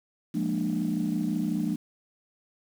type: chord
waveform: sine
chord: Bb dominant seventh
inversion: second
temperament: equal with one note detuned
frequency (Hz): 174.61 / 207.7 / 233.1 / 299.7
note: F3 / Ab3 / Bb3 / D4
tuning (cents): 0 / 0 / 0 / +35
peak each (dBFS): -30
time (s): 0.34-1.76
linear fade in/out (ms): 10
effects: tanh soft clip ceiling -18 dBFS + 8-bit